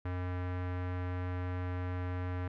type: tone with low-pass filter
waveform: square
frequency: 90.3 Hz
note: F#2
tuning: 42 cents flat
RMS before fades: -36 dBFS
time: 0.05-2.48 s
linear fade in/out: 5 ms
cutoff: 1800 Hz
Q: 1.4
effects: none